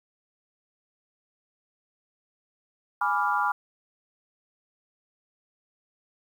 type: chord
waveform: sine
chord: G# diminished seventh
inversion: none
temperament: equal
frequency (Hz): 830.6 / 987.8 / 1174.7 / 1396.9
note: G#5 / B5 / D6 / F6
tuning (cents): 0 / 0 / 0 / 0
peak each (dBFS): -28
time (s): 3.01-3.52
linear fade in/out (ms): 5
effects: 9-bit